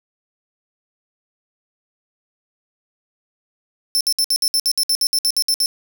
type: tone bursts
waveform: sawtooth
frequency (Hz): 5330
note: E8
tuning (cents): +18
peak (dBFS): -12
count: 15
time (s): 3.95-5.659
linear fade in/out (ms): 0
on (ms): 57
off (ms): 61
effects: none